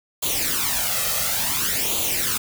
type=noise with flanger; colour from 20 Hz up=white; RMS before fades=-23 dBFS; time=0.22-2.38 s; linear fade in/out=10 ms; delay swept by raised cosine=0.28 to 1.58 ms; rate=0.57 Hz; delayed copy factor=+0.7; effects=none